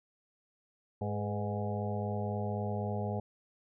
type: harmonic tone with a mistuned harmonic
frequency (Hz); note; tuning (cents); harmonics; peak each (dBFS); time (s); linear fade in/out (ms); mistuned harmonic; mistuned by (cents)
103.83; G#2; 0; 1 / 2 / 4 / 5 / 6 / 7 / 8; -35 / -38 / -41 / -42 / -43 / -43 / -44; 1.01-3.2; 5; 5; -50
effects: none

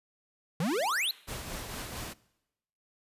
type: exponential sweep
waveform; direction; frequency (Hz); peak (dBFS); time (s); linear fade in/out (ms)
square; up; 146.83 to 4300; -28; 0.6-1.11; 2
type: noise with tremolo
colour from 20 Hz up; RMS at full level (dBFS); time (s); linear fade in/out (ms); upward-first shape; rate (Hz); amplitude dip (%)
pink; -38; 1.27-2.14; 20; sine; 4.4; 35
effects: noise-tail reverb RT60 0.9 s tail -22 dB re dry + resampled to 32000 Hz

